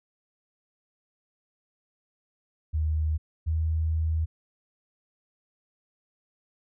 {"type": "tone pair in turn", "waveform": "sine", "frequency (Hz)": [77.78, 79.87], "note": ["D#2", "D#2"], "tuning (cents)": [0, 46], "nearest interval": "unison", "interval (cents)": 46, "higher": "second", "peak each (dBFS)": -23, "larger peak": "neither", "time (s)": [[2.73, 3.18], [3.46, 4.26]], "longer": "second", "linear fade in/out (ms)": 20, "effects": []}